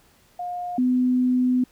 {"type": "tone pair in turn", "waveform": "sine", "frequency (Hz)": [712, 251.7], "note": ["F5", "B3"], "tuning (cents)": [33, 33], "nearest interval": "octave + tritone", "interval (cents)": 1800, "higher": "first", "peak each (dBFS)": [-27, -17], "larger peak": "second", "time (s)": [[0.39, 0.78], [0.78, 1.64]], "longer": "second", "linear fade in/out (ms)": 5, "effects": ["pink hiss -58 dBFS RMS until 1.71 s"]}